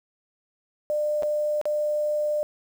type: tone with dropouts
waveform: sine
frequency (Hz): 599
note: D5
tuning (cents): +34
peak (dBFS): -22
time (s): 0.9-2.43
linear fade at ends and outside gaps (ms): 0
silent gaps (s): 1.224-1.232 / 1.614-1.655
effects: 8-bit